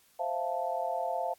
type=chord; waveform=sine; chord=F major seventh; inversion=second; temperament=equal; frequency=523.3 / 659.3 / 698.5 / 880 Hz; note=C5 / E5 / F5 / A5; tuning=0 / 0 / 0 / 0 cents; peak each=-37 / -36 / -33 / -36 dBFS; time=0.19-1.34 s; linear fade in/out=10 ms; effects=white hiss -64 dBFS RMS until 1.38 s + AAC 64 kbps